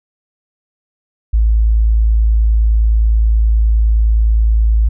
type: tone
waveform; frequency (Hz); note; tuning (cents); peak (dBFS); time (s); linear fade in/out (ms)
sine; 54.8; A1; -6; -8; 1.33-4.89; 10
effects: none